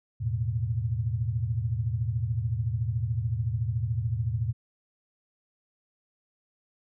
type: chord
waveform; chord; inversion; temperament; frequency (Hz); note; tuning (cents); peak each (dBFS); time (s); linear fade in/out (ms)
sine; E suspended fourth; none; just; 82.41 / 109.88 / 123.61; E2 / A2 / B2; 0 / -2 / +2; -34 / -28 / -30; 0.2-4.53; 20
effects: none